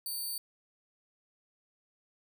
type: tone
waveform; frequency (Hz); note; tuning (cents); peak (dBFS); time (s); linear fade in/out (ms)
5% pulse; 4567; D8; -49; -28; 0.06-0.38; 2
effects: none